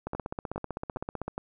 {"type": "two click trains", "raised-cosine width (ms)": 1, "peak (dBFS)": [-19, -19], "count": [4, 20], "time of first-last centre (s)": [[0.15, 1.38], [0.07, 1.28]], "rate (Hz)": [2.44, 15.7], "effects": []}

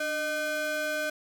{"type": "ring-modulated tone", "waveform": "square", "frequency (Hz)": 455.3, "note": "A#4", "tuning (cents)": -41, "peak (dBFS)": -26, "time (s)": [0, 1.1], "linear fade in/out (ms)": 5, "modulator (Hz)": 1070, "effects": []}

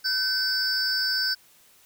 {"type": "tone cluster", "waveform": "triangle", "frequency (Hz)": [1529, 4662, 5230], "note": ["G6", "D8", "E8"], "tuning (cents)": [-44, -14, -15], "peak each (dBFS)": -25, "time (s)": [0.04, 1.35], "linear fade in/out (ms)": 20, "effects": ["tanh soft clip ceiling -16 dBFS", "white hiss -57 dBFS RMS until 1.85 s"]}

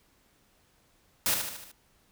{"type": "noise with echo", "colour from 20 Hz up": "white", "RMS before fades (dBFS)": -26, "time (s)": [1.26, 1.34], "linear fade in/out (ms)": 0, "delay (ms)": 75, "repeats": 5, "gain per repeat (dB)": -5, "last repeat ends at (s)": 1.715, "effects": ["pink hiss -66 dBFS RMS until 2.11 s"]}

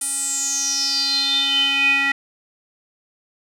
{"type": "tone with band-pass filter sweep", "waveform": "square", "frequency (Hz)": 276.5, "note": "C#4", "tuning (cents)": -4, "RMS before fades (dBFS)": -20, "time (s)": [0.01, 2.12], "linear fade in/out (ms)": 5, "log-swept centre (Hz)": [9400, 2100], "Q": 9.4, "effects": []}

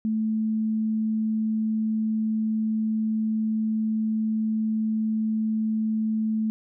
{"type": "tone", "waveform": "sine", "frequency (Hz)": 218.8, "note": "A3", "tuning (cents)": -9, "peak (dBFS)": -22, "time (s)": [0.05, 6.5], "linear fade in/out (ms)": 0, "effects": []}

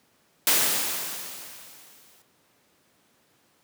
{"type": "noise with exponential decay", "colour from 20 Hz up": "white", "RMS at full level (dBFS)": -19, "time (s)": [0.47, 2.22], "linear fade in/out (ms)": 1, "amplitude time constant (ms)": 380, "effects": ["pink hiss -64 dBFS RMS until 3.63 s", "high-pass 150 Hz 12 dB/octave"]}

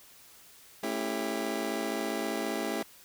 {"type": "chord", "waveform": "25% pulse", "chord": "A dominant seventh", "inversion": "none", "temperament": "just", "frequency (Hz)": [220, 275, 330, 396], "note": ["A3", "C#4", "E4", "G4"], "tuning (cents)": [0, -14, 2, 18], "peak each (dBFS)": -33, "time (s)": [0.83, 2.83], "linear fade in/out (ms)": 5, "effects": ["white hiss -55 dBFS RMS until 3.04 s"]}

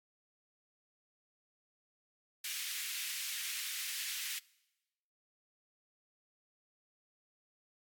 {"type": "high-pass noise", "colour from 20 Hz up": "pink", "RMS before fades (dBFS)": -40, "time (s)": [2.44, 4.39], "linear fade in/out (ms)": 5, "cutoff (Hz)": 2000, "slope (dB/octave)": 24, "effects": ["noise-tail reverb RT60 1.0 s tail -23 dB re dry", "AAC 64 kbps"]}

